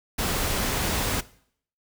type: noise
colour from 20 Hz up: pink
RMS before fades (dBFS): -26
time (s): 0.18-1.21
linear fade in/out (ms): 10
effects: noise-tail reverb RT60 0.6 s tail -19 dB re dry